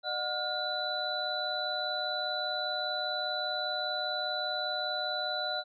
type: tone cluster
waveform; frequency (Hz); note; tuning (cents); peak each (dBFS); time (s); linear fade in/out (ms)
sine; 607 / 732 / 1424 / 3980; D#5 / F#5 / F6 / B7; -43 / -19 / +33 / +13; -37 / -37 / -37 / -34; 0.03-5.64; 50
effects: none